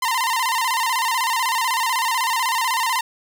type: tone with vibrato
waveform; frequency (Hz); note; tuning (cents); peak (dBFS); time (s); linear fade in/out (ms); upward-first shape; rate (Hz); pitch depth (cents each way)
sawtooth; 970; B5; -31; -15; 0.02-3.01; 5; square; 16; 98
effects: none